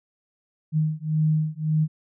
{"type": "beating tone pair", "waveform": "sine", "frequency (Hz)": [154.5, 156.3], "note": ["D#3", "D#3"], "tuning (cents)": [-12, 8], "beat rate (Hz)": 1.8, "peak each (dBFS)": -23, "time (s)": [0.72, 1.88], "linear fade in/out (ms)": 50, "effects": []}